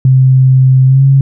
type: tone with pitch glide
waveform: sine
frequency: 130.81 to 136.21 Hz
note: C3 to C#3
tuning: 0 to -30 cents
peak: -3 dBFS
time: 0.05-1.21 s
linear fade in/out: 2 ms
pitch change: +70 cents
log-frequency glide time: 0.86-1.03 s
effects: none